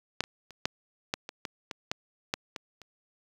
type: clicks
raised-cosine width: 0.2 ms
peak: -8 / -24 / -30 / -9 / -11 / -21 / -17 / -18 / -12 / -10 / -19 / -29 dBFS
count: 12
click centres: 0.206 / 0.239 / 0.507 / 0.655 / 1.139 / 1.291 / 1.452 / 1.712 / 1.915 / 2.339 / 2.562 / 2.817 s
effects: high-pass 80 Hz 12 dB/octave + 8-bit